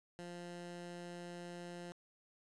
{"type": "tone", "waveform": "15% pulse", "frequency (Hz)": 174.61, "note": "F3", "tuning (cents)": 0, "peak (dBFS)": -40, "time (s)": [0.19, 1.92], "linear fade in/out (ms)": 0, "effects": ["resampled to 22050 Hz", "11-bit"]}